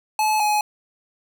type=tone pair in turn; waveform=square; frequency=860 / 841.8 Hz; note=A5 / G#5; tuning=-40 / +23 cents; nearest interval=unison; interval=37 cents; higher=first; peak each=-18 dBFS; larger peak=neither; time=0.19-0.4 / 0.4-0.61 s; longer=neither; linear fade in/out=2 ms; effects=none